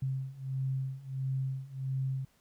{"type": "beating tone pair", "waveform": "sine", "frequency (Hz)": [132.1, 133.6], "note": ["C3", "C3"], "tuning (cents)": [17, 36], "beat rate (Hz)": 1.5, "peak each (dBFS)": [-36, -34], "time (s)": [0.02, 2.25], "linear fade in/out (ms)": 5, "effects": ["pink hiss -69 dBFS RMS until 2.4 s"]}